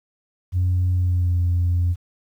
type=tone with pitch glide; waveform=sine; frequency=90.5 to 87.62 Hz; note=F#2 to F2; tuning=-38 to +6 cents; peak=-15 dBFS; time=0.52-1.96 s; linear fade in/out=50 ms; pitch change=-56 cents; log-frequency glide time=0.97-1.39 s; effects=tanh soft clip ceiling -14 dBFS + 9-bit